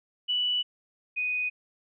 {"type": "tone pair in turn", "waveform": "sine", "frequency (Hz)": [2960, 2489], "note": ["F#7", "D#7"], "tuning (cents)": [0, 0], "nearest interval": "minor third", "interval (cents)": 300, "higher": "first", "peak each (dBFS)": [-24, -26], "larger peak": "first", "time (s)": [[0.28, 0.63], [1.16, 1.5]], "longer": "first", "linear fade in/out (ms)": 20, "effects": []}